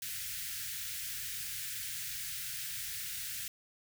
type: band-stop noise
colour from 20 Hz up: white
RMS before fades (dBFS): -40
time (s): 0.02-3.48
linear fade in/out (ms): 2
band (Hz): 160 to 1500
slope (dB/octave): 48
effects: none